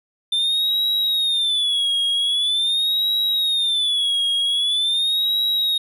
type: tone with vibrato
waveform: triangle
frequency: 3557 Hz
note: A7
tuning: 18 cents sharp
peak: -16 dBFS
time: 0.32-5.78 s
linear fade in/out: 5 ms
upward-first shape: sine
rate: 0.44 Hz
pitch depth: 140 cents each way
effects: none